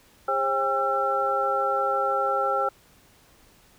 sine tone cluster, 405 / 537 / 802 / 1347 Hz, G#4 / C5 / G5 / E6, -43 / +45 / +39 / +37 cents, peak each -32 / -27 / -27 / -25 dBFS, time 0.28-2.69 s, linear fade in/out 5 ms, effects pink hiss -57 dBFS RMS until 3.78 s

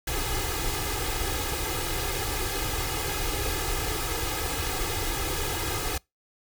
pink noise with comb filter, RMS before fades -29 dBFS, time 0.07-5.98 s, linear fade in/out 5 ms, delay 2.4 ms, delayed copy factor +0.95, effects noise-tail reverb RT60 0.2 s tail -25 dB re dry

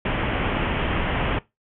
pink low-pass noise, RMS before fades -24 dBFS, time 0.05-1.39 s, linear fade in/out 5 ms, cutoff 3200 Hz, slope 96 dB/octave, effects noise-tail reverb RT60 0.2 s tail -20 dB re dry

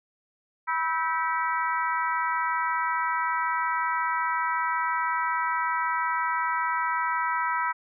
harmonic tone with a mistuned harmonic, 325.4 Hz, E4, 22 cents flat, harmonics 3 / 4 / 5 / 6 / 7, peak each -27 / -29 / -33 / -33 / -39 dBFS, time 0.67-7.73 s, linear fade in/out 20 ms, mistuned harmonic 5, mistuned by -72 cents, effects none

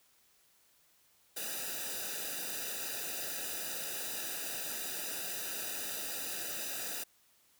white noise with comb filter, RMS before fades -39 dBFS, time 1.36-7.04 s, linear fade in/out 10 ms, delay 0.92 ms, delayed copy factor -0.95, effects white hiss -68 dBFS RMS until 7.59 s

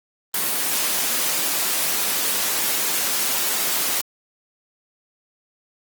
white noise, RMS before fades -22 dBFS, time 0.34-4.01 s, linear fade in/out 2 ms, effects high-pass 200 Hz 12 dB/octave + Opus 24 kbps

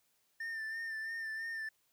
triangle tone with vibrato, 1795 Hz, A6, 34 cents sharp, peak -36 dBFS, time 0.4-1.69 s, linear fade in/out 5 ms, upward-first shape sine, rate 3 Hz, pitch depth 35 cents each way, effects white hiss -75 dBFS RMS until 1.92 s

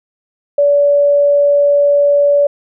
sine tone, 574 Hz, D5, 40 cents flat, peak -7 dBFS, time 0.58-2.47 s, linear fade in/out 5 ms, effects none

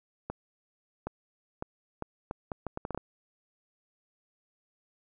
accelerating click train, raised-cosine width 1 ms, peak -20 dBFS, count 12, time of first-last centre 0.3-2.976 s, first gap 770 ms, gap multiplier 0.72, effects none

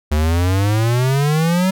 square exponential sweep, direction up, 73.42 to 191.9 Hz, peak -14 dBFS, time 0.11-1.71 s, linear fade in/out 10 ms, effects none

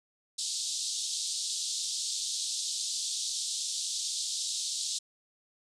pink band-pass noise, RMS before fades -34 dBFS, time 0.38-4.99 s, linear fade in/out 10 ms, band 3600 to 8900 Hz, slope 48 dB/octave, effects none

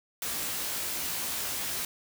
white noise with comb filter, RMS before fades -33 dBFS, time 0.22-1.85 s, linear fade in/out 2 ms, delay 17 ms, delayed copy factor +0.65, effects none

